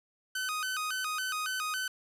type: tone with vibrato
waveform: sawtooth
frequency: 1376 Hz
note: F6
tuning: 26 cents flat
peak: -28 dBFS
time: 0.35-1.88 s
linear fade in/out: 5 ms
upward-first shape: square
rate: 3.6 Hz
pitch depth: 170 cents each way
effects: resampled to 32000 Hz + 10-bit